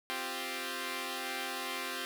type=chord; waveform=5% pulse; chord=C suspended fourth; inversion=none; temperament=equal; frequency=261.6 / 349.2 / 392 Hz; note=C4 / F4 / G4; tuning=0 / 0 / 0 cents; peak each=-29 dBFS; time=0.1-2.05 s; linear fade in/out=0 ms; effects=none